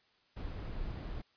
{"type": "noise", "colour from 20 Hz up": "brown", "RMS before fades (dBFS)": -40, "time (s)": [0.36, 1.22], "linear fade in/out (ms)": 10, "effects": ["white hiss -70 dBFS RMS until 1.36 s", "resampled to 11025 Hz"]}